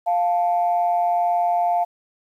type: tone pair together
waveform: sine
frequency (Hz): 700 / 878.1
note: F5 / A5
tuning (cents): +4 / -4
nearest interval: major third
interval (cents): 392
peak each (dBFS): -17 / -24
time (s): 0.06-1.85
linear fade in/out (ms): 20
effects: tanh soft clip ceiling -10 dBFS + 9-bit